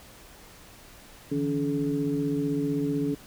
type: tone cluster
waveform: sine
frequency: 149.4 / 165.1 / 283.3 / 429.3 Hz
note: D3 / E3 / C#4 / A4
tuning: +30 / +3 / +38 / -43 cents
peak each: -33 / -35 / -26 / -32 dBFS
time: 1.31-3.15 s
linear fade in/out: 10 ms
effects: pink hiss -50 dBFS RMS until 3.26 s